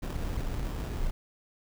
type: noise with sample-and-hold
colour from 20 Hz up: brown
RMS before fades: -32 dBFS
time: 0.02-1.11 s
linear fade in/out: 10 ms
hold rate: 2100 Hz
effects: none